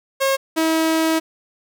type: tone pair in turn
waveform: sawtooth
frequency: 541 / 321.7 Hz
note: C#5 / E4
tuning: -42 / -42 cents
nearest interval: major sixth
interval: 900 cents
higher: first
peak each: -12 dBFS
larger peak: neither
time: 0.2-0.37 / 0.56-1.2 s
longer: second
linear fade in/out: 20 ms
effects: none